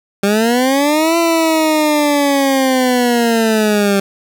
20% pulse linear two-way sweep, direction up then down, 196 to 337.8 to 196 Hz, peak -6 dBFS, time 0.23-4 s, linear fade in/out 5 ms, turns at 1.17 s, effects none

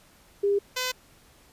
sine / 5% pulse tone pair in turn, 402.6 / 507.2 Hz, G4 / B4, +46 / +46 cents, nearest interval major third, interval 400 cents, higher second, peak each -20 / -15 dBFS, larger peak second, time 0.43-0.59 / 0.76-0.92 s, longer neither, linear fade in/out 10 ms, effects pink hiss -57 dBFS RMS until 1.52 s + resampled to 32000 Hz

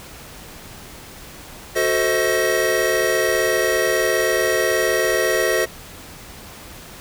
square tone cluster, 368.6 / 443.4 / 522 / 637 / 1891 Hz, F#4 / A4 / C5 / D#5 / A#6, -7 / +13 / -4 / +41 / +24 cents, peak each -24 dBFS, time 1.75-5.66 s, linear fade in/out 20 ms, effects pink hiss -39 dBFS RMS until 7 s

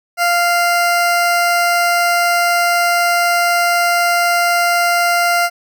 20% pulse tone, 696 Hz, F5, 6 cents flat, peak -7 dBFS, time 0.17-5.5 s, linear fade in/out 50 ms, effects none

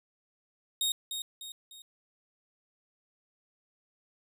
sawtooth tone with echo, 3729 Hz, A#7, in tune, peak -24 dBFS, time 0.81-0.92 s, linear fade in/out 2 ms, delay 300 ms, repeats 3, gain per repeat -7 dB, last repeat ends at 1.82 s, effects none

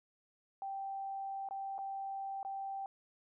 sine tone with dropouts, 782 Hz, G5, 4 cents flat, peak -38 dBFS, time 0.62-2.86 s, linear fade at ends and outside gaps 1 ms, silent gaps 1.488-1.509 / 1.781-1.788 / 2.43-2.449 s, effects none

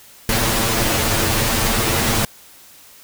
pink noise with comb filter, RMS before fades -18 dBFS, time 0.29-2.25 s, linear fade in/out 2 ms, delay 8.9 ms, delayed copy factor +0.9, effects white hiss -45 dBFS RMS until 3.03 s

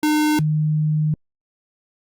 square / sine tone pair in turn, 303.4 / 153.46 Hz, D#4 / D#3, -44 / -24 cents, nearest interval octave, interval 1180 cents, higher first, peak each -16 dBFS, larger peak neither, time 0.03-0.39 / 0.39-1.14 s, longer second, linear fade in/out 2 ms, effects Opus 48 kbps

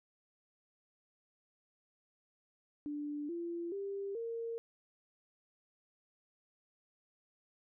sine tone with pitch steps, 293.7 / 341.3 / 396.6 / 460.9 Hz, D4 / F4 / G4 / A#4, 0 / -40 / +20 / -20 cents, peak -37 dBFS, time 2.86-4.58 s, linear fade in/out 0 ms, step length 430 ms, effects none

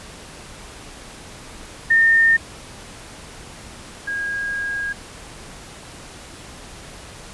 sine tone pair in turn, 1819 / 1632.5 Hz, A#6 / G#6, -43 / -30 cents, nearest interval major second, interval 187 cents, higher first, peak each -11 / -22 dBFS, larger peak first, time 1.9-2.37 / 4.07-4.93 s, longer second, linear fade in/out 10 ms, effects pink hiss -39 dBFS RMS until 7.33 s + resampled to 24000 Hz

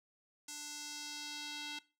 square tone with band-pass filter sweep, 295.2 Hz, D4, 9 cents sharp, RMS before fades -45 dBFS, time 0.48-1.79 s, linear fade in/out 5 ms, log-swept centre 7000 to 3500 Hz, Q 1.7, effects noise-tail reverb RT60 0.3 s tail -19 dB re dry

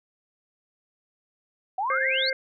sine exponential sweep, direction up, 724 to 4699 Hz, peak -24 dBFS, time 1.78-2.3 s, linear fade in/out 5 ms
harmonic tone, 528 Hz, C5, 16 cents sharp, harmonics 1 / 3 / 4, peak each -29 / -29 / -29 dBFS, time 1.9-2.33 s, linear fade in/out 2 ms
effects none

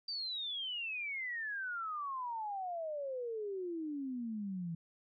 sine exponential sweep, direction down, 4699 to 162.4 Hz, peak -37 dBFS, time 0.08-4.75 s, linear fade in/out 5 ms, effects none

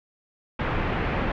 pink low-pass noise, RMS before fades -26 dBFS, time 0.59-1.32 s, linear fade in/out 5 ms, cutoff 2500 Hz, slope 24 dB/octave, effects none

